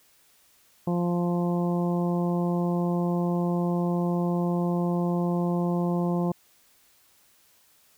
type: harmonic tone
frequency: 174.61 Hz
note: F3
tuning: in tune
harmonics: 1 / 2 / 3 / 4 / 5 / 6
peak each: -24 / -30 / -34 / -36 / -38 / -40 dBFS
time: 0.87-6.32 s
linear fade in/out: 5 ms
effects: white hiss -61 dBFS RMS until 7.97 s